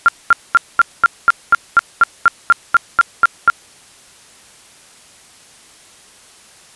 sine tone bursts, 1387 Hz, F6, 12 cents flat, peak -4 dBFS, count 15, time 0.06-3.5 s, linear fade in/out 0 ms, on 24 ms, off 220 ms, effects white hiss -44 dBFS RMS until 6.75 s + resampled to 24000 Hz

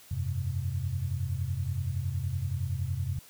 sine chord, F suspended second, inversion none, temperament equal, 87.31 / 98 / 130.81 Hz, F2 / G2 / C3, 0 / 0 / 0 cents, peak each -33 dBFS, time 0.11-3.19 s, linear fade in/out 5 ms, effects white hiss -54 dBFS RMS until 3.29 s

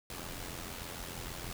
pink noise with amplitude modulation, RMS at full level -40 dBFS, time 0.1-1.53 s, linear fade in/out 2 ms, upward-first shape sine, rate 86.5 Hz, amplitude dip 60%, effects none

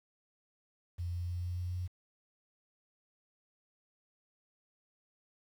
sine tone with pitch steps, 87.1 / 87.66 / 88.21 / 88.78 / 89.34 / 89.91 Hz, F2 / F2 / F2 / F2 / F2 / F#2, -4 / +7 / +18 / +29 / +40 / -49 cents, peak -34 dBFS, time 0.98-1.88 s, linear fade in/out 20 ms, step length 150 ms, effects 10-bit

